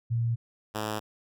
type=tone pair in turn; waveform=sine / 5% pulse; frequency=116.54 / 107.24 Hz; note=A#2 / A2; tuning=0 / -44 cents; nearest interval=minor second; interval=144 cents; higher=first; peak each=-24 / -19 dBFS; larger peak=second; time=0.1-0.36 / 0.74-1 s; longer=neither; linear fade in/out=20 ms; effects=none